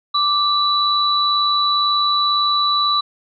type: tone pair together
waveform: sine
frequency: 1174.7 / 3951 Hz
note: D6 / B7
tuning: 0 / 0 cents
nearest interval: octave + major sixth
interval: 2100 cents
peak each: -17 dBFS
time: 0.14-3.01 s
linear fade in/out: 10 ms
effects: none